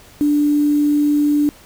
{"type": "tone with quantisation", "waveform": "sine", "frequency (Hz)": 293.7, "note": "D4", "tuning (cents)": 0, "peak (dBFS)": -12, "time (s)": [0.21, 1.49], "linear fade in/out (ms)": 0, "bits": 6, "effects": ["pink hiss -45 dBFS RMS until 1.65 s"]}